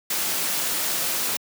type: noise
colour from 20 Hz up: white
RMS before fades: -25 dBFS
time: 0.1-1.37 s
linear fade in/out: 5 ms
effects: high-pass 150 Hz 12 dB/octave